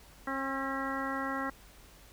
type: harmonic tone with a mistuned harmonic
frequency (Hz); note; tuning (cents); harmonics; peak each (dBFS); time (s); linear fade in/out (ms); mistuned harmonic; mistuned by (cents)
269.4; C#4; -49; 1 / 2 / 3 / 4 / 5 / 6 / 7; -37 / -41 / -41 / -39 / -39 / -42 / -41; 0.27-1.5; 5; 7; +28
effects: added 48 Hz sine -57 dBFS peak until 2.12 s + pink hiss -57 dBFS RMS until 2.12 s